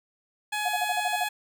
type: tone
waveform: 15% pulse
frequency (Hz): 842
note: G#5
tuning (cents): +24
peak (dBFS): -21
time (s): 0.52-1.29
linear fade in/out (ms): 10
type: tone bursts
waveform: sine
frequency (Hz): 725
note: F#5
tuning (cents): -35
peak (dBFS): -24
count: 8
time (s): 0.65-1.243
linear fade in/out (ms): 10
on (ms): 40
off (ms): 39
effects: none